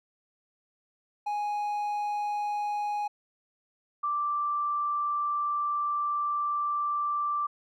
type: tone pair in turn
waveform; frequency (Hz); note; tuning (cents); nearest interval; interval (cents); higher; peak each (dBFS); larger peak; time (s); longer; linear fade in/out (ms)
triangle / sine; 830 / 1173.8; G#5 / D6; -1 / -1; tritone; 600; second; -26; neither; 1.26-3.08 / 4.03-7.47; second; 10
effects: none